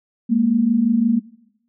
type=tone pair together; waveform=sine; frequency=209 / 234.8 Hz; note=G#3 / A#3; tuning=+11 / +13 cents; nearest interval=major second; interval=202 cents; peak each=-19 / -15 dBFS; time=0.29-1.2 s; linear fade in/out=20 ms; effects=noise-tail reverb RT60 0.8 s tail -19 dB re dry